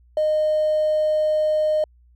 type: tone with hard clipping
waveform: triangle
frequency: 615 Hz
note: D#5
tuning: 20 cents flat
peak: -17 dBFS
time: 0.17-1.84 s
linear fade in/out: 2 ms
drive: 3 dB
effects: added 60 Hz sine -51 dBFS peak until 2.15 s